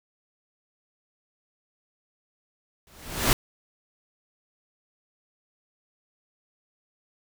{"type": "noise with exponential growth", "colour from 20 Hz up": "pink", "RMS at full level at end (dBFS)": -18, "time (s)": [2.87, 3.33], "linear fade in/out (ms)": 1, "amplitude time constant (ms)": 100, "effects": []}